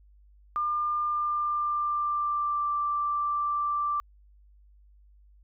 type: tone with pitch glide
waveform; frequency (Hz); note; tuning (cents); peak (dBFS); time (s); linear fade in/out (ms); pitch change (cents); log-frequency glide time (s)
sine; 1200 to 1174.6; D6 to D6; +37 to 0; -25; 0.56-4; 0; -37; 1.05-2.73
effects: added 50 Hz sine -54 dBFS peak until 5.43 s